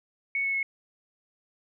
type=tone with pitch steps; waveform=sine; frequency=2217 / 2200 / 2184 Hz; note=C#7 / C#7 / C#7; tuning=0 / -14 / -26 cents; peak=-25 dBFS; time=0.35-0.629 s; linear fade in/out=2 ms; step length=93 ms; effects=none